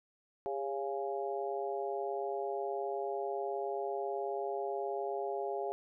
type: harmonic tone with a mistuned harmonic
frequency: 138.59 Hz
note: C#3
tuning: in tune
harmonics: 3 / 4 / 5 / 6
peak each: -37 / -41 / -39 / -42 dBFS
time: 0.46-5.72 s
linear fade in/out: 0 ms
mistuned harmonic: 3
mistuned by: -41 cents
effects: none